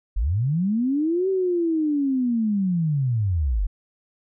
sine linear two-way sweep, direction up then down, 40 to 387.1 to 40 Hz, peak -19 dBFS, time 0.16-3.67 s, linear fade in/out 10 ms, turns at 1.29 s, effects none

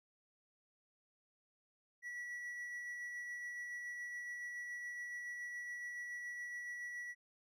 triangle tone with tremolo, 1942 Hz, B6, 30 cents flat, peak -40 dBFS, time 2.02-7.15 s, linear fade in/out 50 ms, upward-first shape sine, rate 7.1 Hz, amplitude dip 25%, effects none

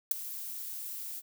violet noise with ADSR envelope, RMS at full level -21 dBFS, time 0.11-1.22 s, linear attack 5 ms, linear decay 7 ms, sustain -19 dB, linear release 41 ms, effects none

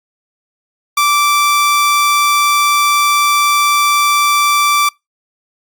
sawtooth tone, 1168 Hz, D6, 10 cents flat, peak -6 dBFS, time 0.97-4.89 s, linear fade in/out 5 ms, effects noise-tail reverb RT60 0.2 s tail -25 dB re dry + Opus 48 kbps

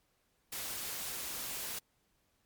white noise, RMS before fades -40 dBFS, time 0.52-1.79 s, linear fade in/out 5 ms, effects pink hiss -75 dBFS RMS until 2.45 s + MP3 96 kbps

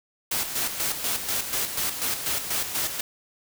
white noise with tremolo, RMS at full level -26 dBFS, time 0.31-3.01 s, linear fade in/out 5 ms, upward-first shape square, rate 4.1 Hz, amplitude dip 55%, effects none

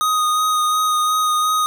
square tone with vibrato, 1244.5 Hz, D#6, in tune, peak -16 dBFS, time 0.01-1.66 s, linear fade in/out 0 ms, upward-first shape sine, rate 2.8 Hz, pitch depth 14 cents each way, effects none

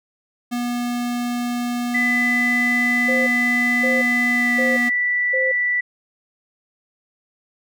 square tone, 242.1 Hz, B3, 34 cents flat, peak -22 dBFS, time 0.51-4.9 s, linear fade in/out 20 ms
sine tone with pitch glide, 2000 to 1966.8 Hz, B6 to B6, +21 to -8 cents, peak -17 dBFS, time 1.94-5.81 s, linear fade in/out 10 ms, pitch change -29 cents, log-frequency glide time 4.32-4.62 s
sine tone bursts, 521 Hz, C5, 7 cents flat, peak -21 dBFS, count 4, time 3.08-5.52 s, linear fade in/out 10 ms, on 190 ms, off 560 ms
effects none

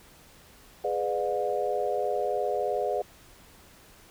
sine chord, G# diminished seventh, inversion none, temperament just, 415.3 / 498.4 / 598 / 717.6 Hz, G#4 / B4 / D5 / F5, 0 / +16 / +31 / +47 cents, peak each -31 dBFS, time 0.84-3.02 s, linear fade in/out 5 ms, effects pink hiss -54 dBFS RMS until 4.1 s

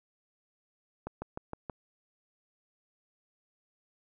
slowing click train, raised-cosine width 1 ms, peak -23 dBFS, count 5, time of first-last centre 1.07-1.698 s, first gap 150 ms, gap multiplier 1.03, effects none

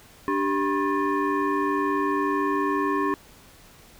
sine tone with frequency modulation, 392 Hz, G4, in tune, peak -21 dBFS, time 0.28-3.14 s, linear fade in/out 0 ms, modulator 686 Hz, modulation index 1.5, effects pink hiss -51 dBFS RMS until 3.99 s

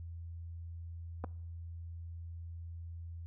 clicks, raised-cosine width 1 ms, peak -26 dBFS, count 2, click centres 1.24 / 1.244 s, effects noise-tail reverb RT60 0.7 s tail -24 dB re dry + added 84 Hz sine -42 dBFS peak until 3.26 s

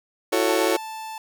35% pulse chord, F# minor seventh, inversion third, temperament just, 333 / 370 / 444 / 555 Hz, E4 / F#4 / A4 / C#5, +18 / 0 / +16 / +2 cents, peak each -23 dBFS, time 0.32-0.77 s, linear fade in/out 10 ms
45% pulse tone, 880 Hz, A5, in tune, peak -32 dBFS, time 0.49-1.18 s, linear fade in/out 2 ms
effects none

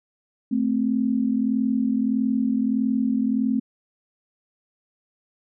sine tone pair together, 220 / 261.6 Hz, A3 / C4, 0 / 0 cents, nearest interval minor third, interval 300 cents, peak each -22 dBFS, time 0.51-3.6 s, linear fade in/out 10 ms, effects none

